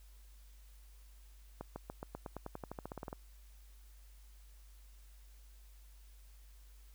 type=accelerating click train; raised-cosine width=1 ms; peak=-28 dBFS; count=18; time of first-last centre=1.61-3.129 s; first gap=150 ms; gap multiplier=0.93; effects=added 50 Hz sine -55 dBFS peak until 6.94 s + white hiss -68 dBFS RMS until 6.94 s